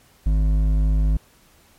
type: tone with hard clipping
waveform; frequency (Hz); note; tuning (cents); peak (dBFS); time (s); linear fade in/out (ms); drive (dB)
triangle; 51.91; G#1; 0; -17; 0.26-1.17; 5; 12
effects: pink hiss -55 dBFS RMS until 1.78 s + MP3 64 kbps